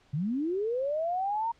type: linear sweep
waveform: sine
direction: up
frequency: 131.8 to 939 Hz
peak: -27 dBFS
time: 0.13-1.52 s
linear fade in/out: 10 ms
effects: pink hiss -63 dBFS RMS until 1.59 s + low-pass 5000 Hz 12 dB/octave